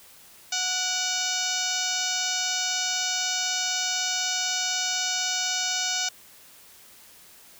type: harmonic tone with a mistuned harmonic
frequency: 736 Hz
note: F#5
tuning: 9 cents flat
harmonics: 1 / 2 / 3 / 4 / 5 / 6 / 7 / 8 / 9 / 10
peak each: -36 / -34 / -36 / -33 / -34 / -34 / -33 / -31 / -35 / -36 dBFS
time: 0.52-6.09 s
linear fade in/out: 5 ms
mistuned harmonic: 3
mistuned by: +80 cents
effects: white hiss -51 dBFS RMS until 7.59 s